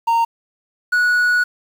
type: tone pair in turn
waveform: triangle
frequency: 923 / 1465.2 Hz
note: A#5 / F#6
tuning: -17 / -17 cents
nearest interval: minor sixth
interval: 800 cents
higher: second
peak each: -11 dBFS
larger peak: neither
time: 0.07-0.25 / 0.92-1.44 s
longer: second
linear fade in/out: 10 ms
effects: 7-bit